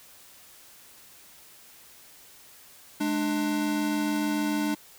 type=tone pair together; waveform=square; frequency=210.8 / 297.7 Hz; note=G#3 / D4; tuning=+26 / +24 cents; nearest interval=tritone; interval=598 cents; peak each=-31 / -27 dBFS; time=3-4.75 s; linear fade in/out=10 ms; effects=white hiss -52 dBFS RMS until 4.98 s